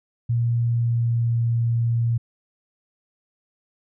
sine tone with pitch glide, 118 to 116.85 Hz, A#2 to A#2, +22 to +5 cents, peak -18 dBFS, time 0.29-2.18 s, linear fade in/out 10 ms, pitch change -17 cents, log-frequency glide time 0.64-1.4 s, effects none

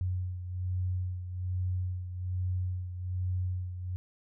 sine beating tone pair, 91 / 92.2 Hz, F#2 / F#2, -28 / -6 cents, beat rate 1.2 Hz, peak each -31 / -38 dBFS, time 0.01-3.96 s, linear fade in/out 0 ms, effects none

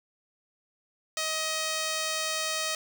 5% pulse tone, 630 Hz, D#5, 21 cents sharp, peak -17 dBFS, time 1.17-2.75 s, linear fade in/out 2 ms, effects none

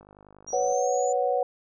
click train, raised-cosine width 1 ms, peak -36 dBFS, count 37, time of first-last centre 0.01-0.723 s, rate 50.5 Hz
sine linear sweep, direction up, 5690 to 7040 Hz, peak -35 dBFS, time 0.47-1.13 s, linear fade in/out 10 ms
sine chord, B suspended second, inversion none, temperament equal, 493.9 / 554.4 / 740 Hz, B4 / C#5 / F#5, 0 / 0 / 0 cents, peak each -26 / -27 / -26 dBFS, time 0.53-1.43 s, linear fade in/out 2 ms
effects none

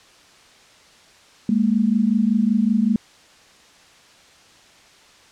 sine tone pair together, 205.5 / 230.8 Hz, G#3 / A#3, -18 / -17 cents, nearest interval major second, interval 201 cents, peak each -18 dBFS, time 1.49-2.96 s, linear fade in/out 2 ms, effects white hiss -50 dBFS RMS until 5.31 s + low-pass 6000 Hz 12 dB/octave

